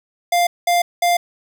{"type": "tone bursts", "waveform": "square", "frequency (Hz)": 698.5, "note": "F5", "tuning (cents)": 0, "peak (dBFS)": -14, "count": 3, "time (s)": [0.32, 1.17], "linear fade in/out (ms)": 5, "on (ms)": 150, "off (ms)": 200, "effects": []}